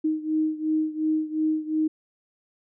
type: beating tone pair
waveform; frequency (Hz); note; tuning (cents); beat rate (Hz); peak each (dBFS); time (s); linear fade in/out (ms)
sine; 311.1 / 313.9; D#4 / D#4; 0 / +15; 2.8; -24 / -27; 0.04-1.88; 10
effects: none